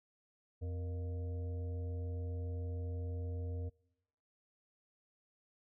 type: harmonic tone with a mistuned harmonic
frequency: 87.31 Hz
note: F2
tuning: in tune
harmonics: 1 / 3 / 5 / 7 / 8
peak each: -37 / -52 / -50 / -59 / -64 dBFS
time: 0.61-3.7 s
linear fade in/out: 20 ms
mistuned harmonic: 5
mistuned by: +110 cents
effects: noise-tail reverb RT60 0.9 s tail -25 dB re dry